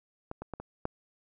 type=clicks; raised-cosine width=1 ms; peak=-23 / -25 / -23 / -26 / -17 dBFS; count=5; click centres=0.314 / 0.42 / 0.537 / 0.6 / 0.854 s; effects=none